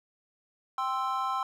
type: chord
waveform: triangle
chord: C major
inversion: second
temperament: equal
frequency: 784 / 1046.5 / 1318.5 Hz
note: G5 / C6 / E6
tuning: 0 / 0 / 0 cents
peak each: -32 / -29 / -31 dBFS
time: 0.78-1.43 s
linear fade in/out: 2 ms
effects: none